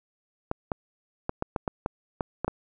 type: clicks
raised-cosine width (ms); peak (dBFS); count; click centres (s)
1; -13; 10; 0.514 / 0.718 / 1.294 / 1.424 / 1.562 / 1.678 / 1.861 / 2.208 / 2.446 / 2.48
effects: none